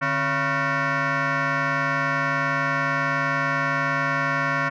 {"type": "tone with frequency modulation", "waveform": "sine", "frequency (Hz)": 148.2, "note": "D3", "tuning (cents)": 16, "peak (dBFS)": -18, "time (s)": [0.01, 4.7], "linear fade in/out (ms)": 20, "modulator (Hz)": 415, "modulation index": 4.5, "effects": ["tanh soft clip ceiling -19 dBFS"]}